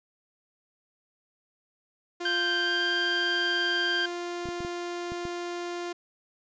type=tone; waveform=sawtooth; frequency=349.2 Hz; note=F4; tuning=in tune; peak=-28 dBFS; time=2.2-5.93 s; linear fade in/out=10 ms
type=tone with pitch glide; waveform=25% pulse; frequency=1568 to 1581.6 Hz; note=G6 to G6; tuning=0 to +15 cents; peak=-21 dBFS; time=2.25-4.06 s; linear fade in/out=5 ms; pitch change=+15 cents; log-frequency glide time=2.58-2.85 s
type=clicks; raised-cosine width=3 ms; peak=-25 dBFS; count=6; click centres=4.456 / 4.488 / 4.605 / 4.649 / 5.12 / 5.253 s
effects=resampled to 16000 Hz